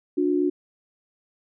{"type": "tone pair together", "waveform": "sine", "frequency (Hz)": [292.2, 360.3], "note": ["D4", "F#4"], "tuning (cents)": [-9, -46], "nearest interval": "major third", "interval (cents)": 363, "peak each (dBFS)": -22, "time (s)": [0.17, 0.5], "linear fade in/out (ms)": 10, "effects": []}